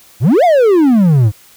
triangle exponential two-way sweep, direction up then down, 97.6 to 740 to 97.6 Hz, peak -4 dBFS, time 0.2-1.32 s, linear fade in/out 50 ms, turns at 0.44 s, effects white hiss -44 dBFS RMS until 1.56 s

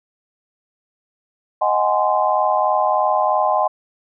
sine chord, Ab dominant seventh, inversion second, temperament just, 623 / 747.5 / 830.6 / 1038.3 Hz, Eb5 / Gb5 / Ab5 / C6, +2 / +17 / 0 / -14 cents, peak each -20 dBFS, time 1.61-3.68 s, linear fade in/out 10 ms, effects none

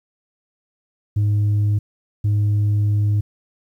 sine tone bursts at uneven times, 103.83 Hz, G#2, in tune, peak -12 dBFS, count 2, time 1.16-1.79 / 2.24-3.21 s, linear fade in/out 10 ms, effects tanh soft clip ceiling -14 dBFS + 9-bit

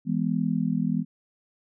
sine chord, E major, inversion none, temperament just, 164.81 / 206 / 247.2 Hz, E3 / G#3 / B3, 0 / -14 / +2 cents, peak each -27 dBFS, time 0.05-1.05 s, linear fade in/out 50 ms, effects none

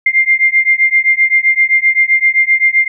sine beating tone pair, 2100 / 2107.7 Hz, C7 / C7, +6 / +12 cents, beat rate 7.7 Hz, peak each -11 dBFS, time 0.06-2.88 s, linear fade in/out 5 ms, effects none

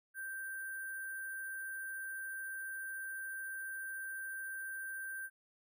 sine tone with sample-and-hold, 1568 Hz, G6, in tune, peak -40 dBFS, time 0.14-5.3 s, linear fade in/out 50 ms, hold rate 11025 Hz, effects none

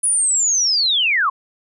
sine linear sweep, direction down, 9960 to 1000 Hz, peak -14 dBFS, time 0.03-1.3 s, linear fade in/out 10 ms, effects none

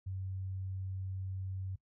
sine tone, 94.8 Hz, F#2, 43 cents sharp, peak -37 dBFS, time 0.06-1.76 s, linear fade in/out 10 ms, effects noise-tail reverb RT60 0.1 s tail -18 dB re dry

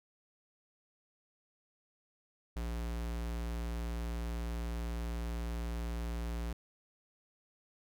square tone, 58 Hz, A#1, 8 cents flat, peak -36 dBFS, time 2.56-6.53 s, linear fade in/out 5 ms, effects none

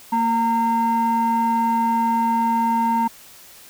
sine tone pair together, 230.1 / 918 Hz, A#3 / A#5, -22 / -27 cents, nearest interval 2 octaves, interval 2395 cents, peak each -20 / -16 dBFS, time 0.12-3.08 s, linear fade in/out 10 ms, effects tanh soft clip ceiling -13 dBFS + white hiss -45 dBFS RMS until 3.69 s

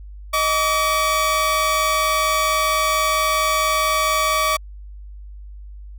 sawtooth tone pair together, 624.7 / 1145 Hz, D#5 / D6, +7 / -44 cents, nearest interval minor seventh, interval 1049 cents, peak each -19 / -14 dBFS, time 0.33-4.57 s, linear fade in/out 10 ms, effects added 50 Hz sine -34 dBFS peak until 5.98 s

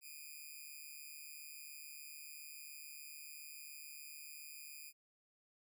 5% pulse tone with amplitude modulation, 2449 Hz, D#7, 28 cents flat, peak -37 dBFS, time 0.01-4.93 s, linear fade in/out 50 ms, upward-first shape sine, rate 147 Hz, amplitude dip 75%, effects none

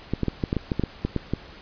clicks, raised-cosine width 3 ms, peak -10 dBFS, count 12, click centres 0.136 / 0.233 / 0.283 / 0.438 / 0.529 / 0.567 / 0.718 / 0.796 / 0.837 / 1.05 / 1.163 / 1.336 s, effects pink hiss -45 dBFS RMS until 1.61 s + resampled to 11025 Hz

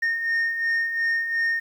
sine beating tone pair, 1834 / 1836.8 Hz, A#6 / A#6, -29 / -26 cents, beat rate 2.8 Hz, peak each -27 / -20 dBFS, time 0.02-1.6 s, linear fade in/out 10 ms, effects tanh soft clip ceiling -19 dBFS + 9-bit

